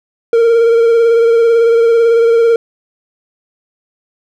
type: tone with vibrato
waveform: triangle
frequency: 462.1 Hz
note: A#4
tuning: 15 cents flat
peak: -4 dBFS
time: 0.33-2.56 s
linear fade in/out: 2 ms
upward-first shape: sine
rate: 18 Hz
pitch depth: 28 cents each way
effects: none